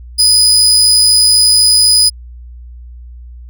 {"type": "tone", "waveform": "30% pulse", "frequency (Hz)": 4978, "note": "D#8", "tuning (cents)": 0, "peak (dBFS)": -3, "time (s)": [0.18, 2.1], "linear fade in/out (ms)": 20, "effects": ["added 60 Hz sine -29 dBFS peak until 3.49 s"]}